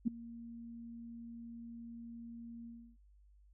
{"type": "tone with ADSR envelope", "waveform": "sine", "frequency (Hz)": 232.9, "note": "A#3", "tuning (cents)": -1, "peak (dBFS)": -26, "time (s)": [0.05, 2.97], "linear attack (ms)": 25, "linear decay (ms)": 8, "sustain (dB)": -20, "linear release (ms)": 310, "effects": ["added 50 Hz sine -61 dBFS peak until 3.53 s"]}